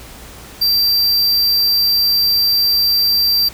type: tone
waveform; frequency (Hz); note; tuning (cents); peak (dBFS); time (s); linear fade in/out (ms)
square; 4700; D8; +1; -12; 0.61-3.49; 10
effects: added 60 Hz sine -41 dBFS peak until 3.53 s + pink hiss -37 dBFS RMS until 3.53 s